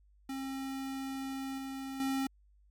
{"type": "tone with level steps", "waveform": "square", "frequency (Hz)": 268.6, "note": "C4", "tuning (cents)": 46, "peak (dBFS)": [-37, -39, -31], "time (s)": [0.29, 2.27], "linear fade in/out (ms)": 5, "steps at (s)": [1.58, 2], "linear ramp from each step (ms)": 2, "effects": ["added 50 Hz sine -61 dBFS peak until 2.7 s", "MP3 96 kbps"]}